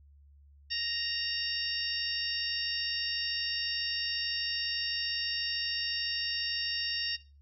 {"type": "harmonic tone with a mistuned harmonic", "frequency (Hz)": 932, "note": "A#5", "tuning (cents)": -1, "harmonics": [2, 3, 4, 5, 6], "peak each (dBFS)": [-40, -36, -39, -38, -34], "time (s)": [0.7, 7.17], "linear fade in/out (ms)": 20, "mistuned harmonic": 6, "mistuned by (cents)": -47, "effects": ["noise-tail reverb RT60 0.3 s tail -17 dB re dry", "added 71 Hz sine -55 dBFS peak until 7.41 s"]}